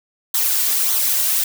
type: noise with flanger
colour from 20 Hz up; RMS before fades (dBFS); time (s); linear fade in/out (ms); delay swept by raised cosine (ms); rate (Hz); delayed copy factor
blue; -18; 0.34-1.44; 5; 0.39 to 2.39; 1.7; -0.55
effects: none